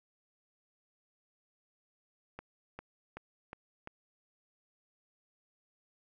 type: accelerating click train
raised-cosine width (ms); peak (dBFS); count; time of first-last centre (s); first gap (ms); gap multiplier
0.5; -28; 5; 2.39-3.874; 400; 0.95
effects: none